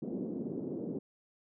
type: band-pass noise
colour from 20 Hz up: pink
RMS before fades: -38 dBFS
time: 0.02-0.99 s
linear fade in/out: 5 ms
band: 200 to 390 Hz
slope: 24 dB/octave
effects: none

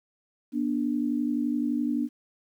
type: tone pair together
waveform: sine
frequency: 242 / 293.7 Hz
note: B3 / D4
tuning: -35 / 0 cents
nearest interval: minor third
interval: 335 cents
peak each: -27 dBFS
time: 0.52-2.09 s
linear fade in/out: 50 ms
effects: 10-bit

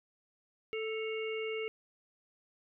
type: harmonic tone with a mistuned harmonic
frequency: 440 Hz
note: A4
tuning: in tune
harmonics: 1 / 3 / 5 / 6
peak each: -35 / -50 / -42 / -44 dBFS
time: 0.73-1.68 s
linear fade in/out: 0 ms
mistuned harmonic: 6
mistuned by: +99 cents
effects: none

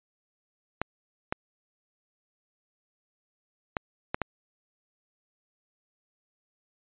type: clicks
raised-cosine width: 0.5 ms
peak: -12 dBFS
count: 5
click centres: 0.816 / 1.325 / 3.768 / 4.145 / 4.217 s
effects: resampled to 8000 Hz

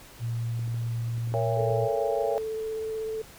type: tone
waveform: sine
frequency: 116.54 Hz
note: A#2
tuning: in tune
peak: -27 dBFS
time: 0.19-1.89 s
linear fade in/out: 50 ms
type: clicks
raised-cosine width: 3 ms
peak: -32 dBFS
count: 8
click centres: 0.593 / 0.677 / 0.743 / 1.18 / 1.275 / 1.321 / 1.607 / 1.707 s
type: chord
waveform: sine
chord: A# diminished seventh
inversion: none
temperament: just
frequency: 466.2 / 559.4 / 671.3 / 805.5 Hz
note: A#4 / C#5 / E5 / G5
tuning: 0 / +16 / +31 / +47 cents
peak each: -31 / -29 / -31 / -33 dBFS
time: 1.34-2.38 s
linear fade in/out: 0 ms
type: tone with vibrato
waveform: sine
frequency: 440 Hz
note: A4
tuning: in tune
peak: -29 dBFS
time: 1.57-3.22 s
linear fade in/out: 5 ms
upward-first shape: sine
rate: 16 Hz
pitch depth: 10 cents each way
effects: pink hiss -49 dBFS RMS until 3.38 s

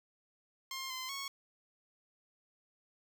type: tone with pitch steps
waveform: 10% pulse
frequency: 1061 / 1034 / 1103 Hz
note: C6 / C6 / C#6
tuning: +24 / -21 / -9 cents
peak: -31 dBFS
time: 0.71-1.28 s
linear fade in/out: 2 ms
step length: 190 ms
effects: none

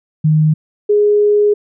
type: tone pair in turn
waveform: sine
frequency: 154.8 / 415.2 Hz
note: D#3 / G#4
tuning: -9 / 0 cents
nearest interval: octave + perfect fourth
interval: 1709 cents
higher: second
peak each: -8 dBFS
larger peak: neither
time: 0.24-0.54 / 0.89-1.54 s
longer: second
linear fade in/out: 10 ms
effects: none

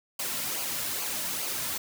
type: noise with flanger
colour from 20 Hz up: white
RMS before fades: -32 dBFS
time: 0.19-1.78 s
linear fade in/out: 5 ms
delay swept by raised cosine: 0.54 to 2.64 ms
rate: 2.4 Hz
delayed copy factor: -0.55
effects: none

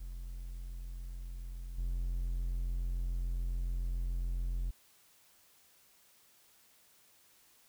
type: tone with level steps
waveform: triangle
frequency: 43.53 Hz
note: F1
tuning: 5 cents flat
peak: -38 / -30 dBFS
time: 0-4.71 s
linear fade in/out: 10 ms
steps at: 1.78 s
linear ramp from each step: 5 ms
effects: white hiss -65 dBFS RMS until 7.68 s

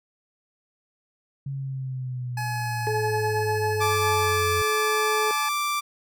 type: exponential sweep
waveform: sine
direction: down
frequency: 138.59 to 90.3 Hz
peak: -28 dBFS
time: 1.46-4.62 s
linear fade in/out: 5 ms
type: tone with pitch glide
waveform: 25% pulse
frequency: 848 to 860.3 Hz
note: G#5 to A5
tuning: +36 to -39 cents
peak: -25 dBFS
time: 2.37-5.49 s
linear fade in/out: 5 ms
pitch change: +25 cents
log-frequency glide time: 2.85-4.53 s
type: harmonic tone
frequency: 430 Hz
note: A4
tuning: 40 cents flat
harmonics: 1 / 2 / 4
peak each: -25 / -31 / -37 dBFS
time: 2.87-5.31 s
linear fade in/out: 0 ms
type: tone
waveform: sawtooth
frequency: 1174.7 Hz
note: D6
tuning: in tune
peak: -20 dBFS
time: 3.8-5.81 s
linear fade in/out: 20 ms
effects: none

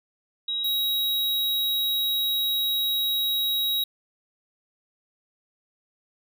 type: tone pair in turn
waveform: sine / square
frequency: 3825 / 3825 Hz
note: A#7 / A#7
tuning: +44 / +44 cents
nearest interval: unison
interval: 0 cents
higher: neither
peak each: -25 / -23 dBFS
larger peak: second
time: 0.48-0.64 / 0.64-3.84 s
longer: second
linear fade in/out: 5 ms
effects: none

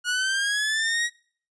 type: linear sweep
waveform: sawtooth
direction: up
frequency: 1445 to 1912 Hz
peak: -19 dBFS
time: 0.04-1.1 s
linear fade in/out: 50 ms
effects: noise-tail reverb RT60 0.5 s tail -25 dB re dry + resampled to 22050 Hz

